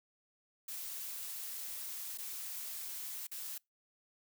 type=noise with dropouts; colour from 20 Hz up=blue; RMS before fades=-43 dBFS; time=0.68-3.58 s; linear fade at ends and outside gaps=5 ms; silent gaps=2.176-2.184 / 3.27-3.314 s; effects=noise-tail reverb RT60 0.2 s tail -26 dB re dry